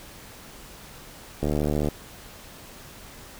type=click train; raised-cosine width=2 ms; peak=-12 dBFS; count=35; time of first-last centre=1.43-1.886 s; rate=74.5 Hz; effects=pink hiss -45 dBFS RMS until 3.39 s